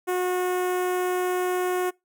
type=tone with notch filter; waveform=sawtooth; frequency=363.3 Hz; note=F#4; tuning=32 cents flat; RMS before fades=-25 dBFS; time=0.07-1.91 s; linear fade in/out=20 ms; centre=4300 Hz; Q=0.63; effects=noise-tail reverb RT60 0.2 s tail -24 dB re dry